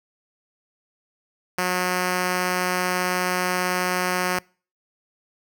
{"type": "tone", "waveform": "5% pulse", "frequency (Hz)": 181.5, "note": "F#3", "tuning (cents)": -33, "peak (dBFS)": -10, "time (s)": [1.58, 4.39], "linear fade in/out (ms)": 2, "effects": ["noise-tail reverb RT60 0.4 s tail -26 dB re dry"]}